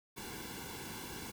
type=noise with comb filter; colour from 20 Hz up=pink; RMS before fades=-45 dBFS; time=0.16-1.32 s; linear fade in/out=20 ms; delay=1.6 ms; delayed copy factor=-0.8; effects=none